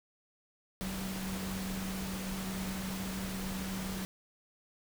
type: tone in noise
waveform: sine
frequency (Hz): 190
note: F#3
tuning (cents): +46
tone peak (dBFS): -37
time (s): 0.81-4.05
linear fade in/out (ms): 0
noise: pink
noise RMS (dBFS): -41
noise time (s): 0.81-4.05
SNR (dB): +1
effects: none